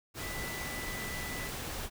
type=tone in noise; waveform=sine; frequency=1986 Hz; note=B6; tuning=9 cents sharp; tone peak=-41 dBFS; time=0.19-1.51 s; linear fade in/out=50 ms; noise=pink; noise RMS=-39 dBFS; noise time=0.14-1.9 s; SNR=-5 dB; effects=none